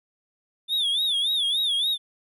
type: tone with vibrato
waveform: triangle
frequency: 3520 Hz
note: A7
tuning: in tune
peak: -20 dBFS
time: 0.68-1.98 s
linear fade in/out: 50 ms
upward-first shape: sine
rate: 3.5 Hz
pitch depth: 140 cents each way
effects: none